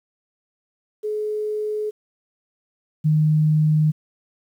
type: tone pair in turn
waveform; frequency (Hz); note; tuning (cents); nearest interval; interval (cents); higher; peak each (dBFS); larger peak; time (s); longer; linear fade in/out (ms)
sine; 425 / 153.95; G#4 / D#3; +40 / -18; octave + tritone; 1758; first; -22 / -14; second; 1.03-1.91 / 3.04-3.92; neither; 20
effects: 9-bit